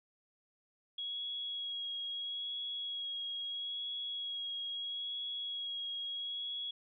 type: tone with vibrato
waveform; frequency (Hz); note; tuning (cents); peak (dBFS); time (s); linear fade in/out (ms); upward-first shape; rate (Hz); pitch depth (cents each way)
sine; 3317; G#7; -3; -37; 0.98-6.71; 5; sine; 0.76; 15
effects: none